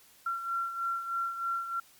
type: beating tone pair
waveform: sine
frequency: 1365 / 1368.2 Hz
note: F6 / F6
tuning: -40 / -36 cents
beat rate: 3.2 Hz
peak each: -31 / -38 dBFS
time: 0.26-1.8 s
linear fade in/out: 5 ms
effects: white hiss -59 dBFS RMS until 1.99 s + MP3 96 kbps